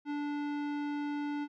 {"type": "tone with tanh clipping", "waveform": "sine", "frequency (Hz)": 291.6, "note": "D4", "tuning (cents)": -12, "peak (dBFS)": -35, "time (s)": [0.05, 1.48], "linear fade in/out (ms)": 50, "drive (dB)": 18, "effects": []}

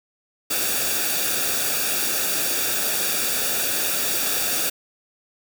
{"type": "noise with comb filter", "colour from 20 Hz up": "white", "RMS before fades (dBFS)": -23, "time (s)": [0.5, 4.7], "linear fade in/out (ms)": 10, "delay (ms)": 0.97, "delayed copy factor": -0.65, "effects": []}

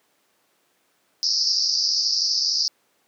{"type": "band-pass noise", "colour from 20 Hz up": "pink", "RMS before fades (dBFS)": -22, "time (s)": [1.23, 2.68], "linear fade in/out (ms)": 0, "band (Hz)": [4700, 5500], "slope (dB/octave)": 96, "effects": ["pink hiss -65 dBFS RMS until 3.07 s", "high-pass 300 Hz 12 dB/octave"]}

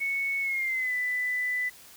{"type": "tone with pitch glide", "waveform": "sine", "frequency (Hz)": [2211, 1992.7], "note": ["C#7", "B6"], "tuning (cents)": [-5, 15], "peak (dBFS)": -26, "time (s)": [0, 1.7], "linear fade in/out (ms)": 20, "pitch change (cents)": -180, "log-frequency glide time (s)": [0.41, 0.93], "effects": ["white hiss -51 dBFS RMS until 1.96 s"]}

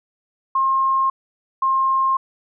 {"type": "tone pair in turn", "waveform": "sine", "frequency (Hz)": [1068, 1064.2], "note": ["C6", "C6"], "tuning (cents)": [35, 29], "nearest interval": "unison", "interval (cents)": 6, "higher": "first", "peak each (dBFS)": -15, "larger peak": "neither", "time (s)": [[0.55, 1.1], [1.62, 2.17]], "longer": "neither", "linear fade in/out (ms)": 5, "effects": []}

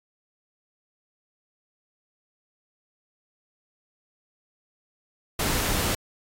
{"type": "noise", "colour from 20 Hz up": "pink", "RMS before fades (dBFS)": -25, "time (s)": [5.39, 5.95], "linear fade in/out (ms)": 5, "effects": ["AAC 48 kbps"]}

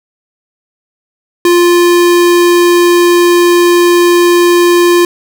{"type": "tone", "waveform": "square", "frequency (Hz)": 349.2, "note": "F4", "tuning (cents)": 0, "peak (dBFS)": -5, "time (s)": [1.45, 5.05], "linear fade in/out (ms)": 2, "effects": []}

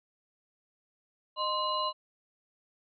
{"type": "tone cluster", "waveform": "sine", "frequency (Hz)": [615, 1042, 2882, 4041], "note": ["D#5", "C6", "F#7", "B7"], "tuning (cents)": [-20, -7, -46, 39], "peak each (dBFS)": [-36, -30, -38, -36], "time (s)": [1.36, 1.93], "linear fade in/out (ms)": 50, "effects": []}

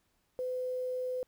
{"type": "tone with quantisation", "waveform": "sine", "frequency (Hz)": 506, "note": "B4", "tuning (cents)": 42, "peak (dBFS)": -32, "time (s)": [0.39, 1.23], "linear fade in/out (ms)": 0, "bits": 10, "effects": ["pink hiss -75 dBFS RMS until 1.27 s"]}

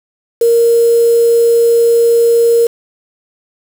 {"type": "tone with quantisation", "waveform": "sine", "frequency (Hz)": 466.2, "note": "A#4", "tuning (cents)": 0, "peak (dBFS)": -6, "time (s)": [0.41, 2.67], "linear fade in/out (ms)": 5, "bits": 4, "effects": []}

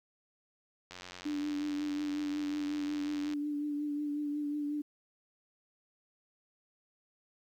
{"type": "click train", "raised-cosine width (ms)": 0.2, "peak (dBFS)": -28, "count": 220, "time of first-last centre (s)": [0.91, 3.335], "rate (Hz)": 90.3}
{"type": "tone with vibrato", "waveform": "sine", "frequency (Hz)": 293.7, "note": "D4", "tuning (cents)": 0, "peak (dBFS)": -32, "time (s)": [1.25, 4.82], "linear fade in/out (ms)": 10, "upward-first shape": "triangle", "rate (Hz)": 5.5, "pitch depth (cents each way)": 30}
{"effects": ["11-bit"]}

